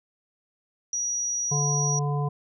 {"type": "tone", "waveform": "sine", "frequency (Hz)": 5790, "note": "F#8", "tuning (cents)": -38, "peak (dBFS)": -25, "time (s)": [0.93, 1.99], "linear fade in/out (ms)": 2}
{"type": "harmonic tone", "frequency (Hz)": 144.7, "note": "D3", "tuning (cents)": -25, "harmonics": [1, 3, 5, 7], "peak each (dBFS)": [-24, -34, -35, -35], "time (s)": [1.51, 2.29], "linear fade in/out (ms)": 10}
{"effects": []}